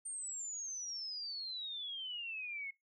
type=exponential sweep; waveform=sine; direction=down; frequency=8870 to 2157 Hz; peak=-40 dBFS; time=0.05-2.71 s; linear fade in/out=10 ms; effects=noise-tail reverb RT60 0.2 s tail -22 dB re dry